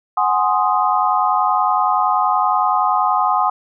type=chord; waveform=sine; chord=Ab dominant seventh; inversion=third; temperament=equal; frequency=740 / 830.6 / 1046.5 / 1244.5 Hz; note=Gb5 / Ab5 / C6 / Eb6; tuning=0 / 0 / 0 / 0 cents; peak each=-19 dBFS; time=0.17-3.5 s; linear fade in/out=5 ms; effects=none